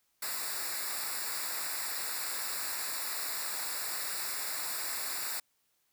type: noise with comb filter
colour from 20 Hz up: white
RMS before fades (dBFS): -36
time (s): 0.22-5.4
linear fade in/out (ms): 5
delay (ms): 0.32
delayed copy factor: -0.9
effects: white hiss -75 dBFS RMS until 5.92 s